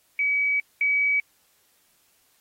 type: tone pair in turn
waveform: sine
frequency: 2276 / 2276 Hz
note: C#7 / C#7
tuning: +45 / +45 cents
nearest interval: unison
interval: 0 cents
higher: neither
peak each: -20 / -19 dBFS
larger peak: second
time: 0.19-0.6 / 0.81-1.2 s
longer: first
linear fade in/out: 2 ms
effects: white hiss -64 dBFS RMS until 2.4 s + AAC 48 kbps